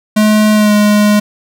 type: tone with pitch glide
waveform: square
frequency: 213.4 to 208.6 Hz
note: G#3 to G#3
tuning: +47 to +8 cents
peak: -7 dBFS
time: 0.16-1.2 s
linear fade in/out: 10 ms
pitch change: -39 cents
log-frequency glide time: 0.53-0.73 s
effects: none